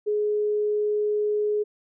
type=tone; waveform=sine; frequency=419.6 Hz; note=G#4; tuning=18 cents sharp; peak=-21 dBFS; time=0.06-1.64 s; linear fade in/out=20 ms; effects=none